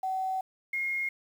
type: tone pair in turn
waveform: sine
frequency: 757 / 2145 Hz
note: F#5 / C7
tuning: +39 / +42 cents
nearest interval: octave + tritone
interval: 1803 cents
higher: second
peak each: -28 dBFS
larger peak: neither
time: 0.03-0.41 / 0.73-1.09 s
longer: first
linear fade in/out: 5 ms
effects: 9-bit